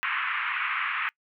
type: band-pass noise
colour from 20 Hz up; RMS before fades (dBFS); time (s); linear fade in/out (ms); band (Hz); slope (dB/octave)
pink; -29; 0.03-1.09; 0; 1100 to 2700; 48
effects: noise-tail reverb RT60 0.1 s tail -25 dB re dry